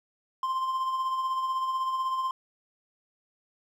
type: tone with tremolo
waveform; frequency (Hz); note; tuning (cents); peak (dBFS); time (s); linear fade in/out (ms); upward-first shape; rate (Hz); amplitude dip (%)
triangle; 1046.5; C6; 0; -23; 0.43-2.31; 2; sine; 16; 40
effects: none